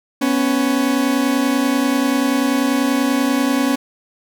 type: tone pair together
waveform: 40% pulse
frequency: 247.2 / 277.5 Hz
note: B3 / C#4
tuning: +2 / +2 cents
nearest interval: major second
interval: 200 cents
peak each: -18 / -16 dBFS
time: 0.21-3.76 s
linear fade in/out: 10 ms
effects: none